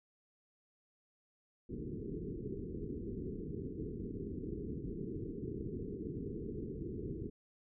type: low-pass noise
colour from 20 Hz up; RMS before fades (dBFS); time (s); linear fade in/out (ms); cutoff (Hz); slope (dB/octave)
white; -42; 1.69-7.3; 10; 440; 96
effects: none